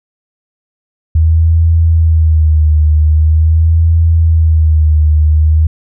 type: tone with vibrato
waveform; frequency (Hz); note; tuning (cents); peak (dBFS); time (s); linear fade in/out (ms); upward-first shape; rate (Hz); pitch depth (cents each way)
sine; 79.4; D#2; +36; -5; 1.15-5.67; 5; sine; 0.44; 63
effects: none

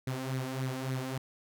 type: tone with flanger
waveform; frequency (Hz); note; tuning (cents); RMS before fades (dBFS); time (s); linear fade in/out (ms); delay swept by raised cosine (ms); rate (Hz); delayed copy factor
sawtooth; 130.81; C3; 0; -35; 0.07-1.18; 5; 0.48 to 3.78; 3.5; +0.6
effects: none

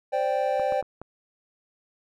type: chord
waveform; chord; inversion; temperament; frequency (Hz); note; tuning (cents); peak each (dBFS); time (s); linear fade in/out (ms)
triangle; C suspended second; none; equal; 523.3 / 587.3 / 784; C5 / D5 / G5; 0 / 0 / 0; -25; 0.12-0.82; 20
type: clicks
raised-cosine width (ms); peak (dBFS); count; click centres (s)
1; -24; 4; 0.597 / 0.723 / 0.826 / 1.016
effects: none

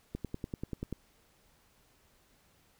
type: click train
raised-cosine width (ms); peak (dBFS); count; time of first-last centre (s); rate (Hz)
3; -23; 9; 0.15-0.927; 10.3
effects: pink hiss -67 dBFS RMS until 2.79 s

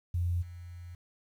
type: tone with level steps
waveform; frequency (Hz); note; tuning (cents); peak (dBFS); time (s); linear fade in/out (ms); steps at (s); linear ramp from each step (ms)
sine; 87.31; F2; 0; -27 / -42; 0.14-0.95; 5; 0.41; 20
effects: 10-bit

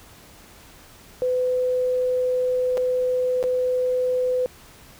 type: tone with dropouts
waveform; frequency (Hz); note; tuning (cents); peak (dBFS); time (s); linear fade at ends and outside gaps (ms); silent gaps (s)
sine; 504; B4; +35; -19; 1.22-4.46; 0; 2.772-2.777 / 3.428-3.439
effects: pink hiss -48 dBFS RMS until 4.99 s

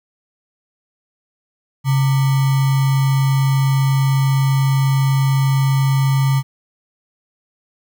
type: tone with sample-and-hold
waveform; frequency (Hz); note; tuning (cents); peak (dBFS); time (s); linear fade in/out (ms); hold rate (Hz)
sine; 135.8; C#3; -35; -12; 1.84-6.43; 50; 1050
effects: none

